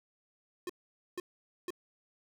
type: tone bursts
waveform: square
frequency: 358.6 Hz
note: F4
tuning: 46 cents sharp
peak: -36 dBFS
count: 3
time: 0.67-1.705 s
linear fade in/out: 2 ms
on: 25 ms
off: 480 ms
effects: none